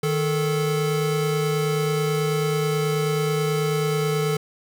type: tone pair together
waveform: square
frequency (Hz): 155.02 / 435.8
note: D#3 / A4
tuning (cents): -6 / -17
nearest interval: octave + tritone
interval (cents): 1789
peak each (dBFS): -24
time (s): 0.03-4.37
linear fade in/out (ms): 5
effects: none